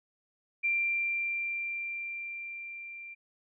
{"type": "tone with level ramp", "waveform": "sine", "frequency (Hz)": 2368, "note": "D7", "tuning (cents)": 14, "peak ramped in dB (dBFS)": [-25, -42], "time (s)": [0.63, 3.15], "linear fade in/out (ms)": 20, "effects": []}